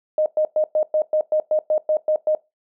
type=tone bursts; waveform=sine; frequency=617 Hz; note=D#5; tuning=15 cents flat; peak=-15 dBFS; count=12; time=0.18-2.35 s; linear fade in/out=2 ms; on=80 ms; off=110 ms; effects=noise-tail reverb RT60 0.2 s tail -19 dB re dry